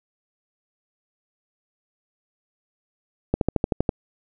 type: slowing click train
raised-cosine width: 2 ms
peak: -6 dBFS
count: 8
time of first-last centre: 3.34-3.892 s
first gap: 72 ms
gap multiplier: 1.03
effects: none